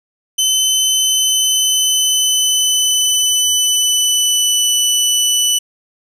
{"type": "tone with pitch glide", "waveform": "20% pulse", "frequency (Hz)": [3045, 2979], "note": ["F#7", "F#7"], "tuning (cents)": [49, 11], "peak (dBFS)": -6, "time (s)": [0.38, 5.59], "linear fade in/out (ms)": 10, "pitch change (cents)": -38, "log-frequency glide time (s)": [0.95, 4.72], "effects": []}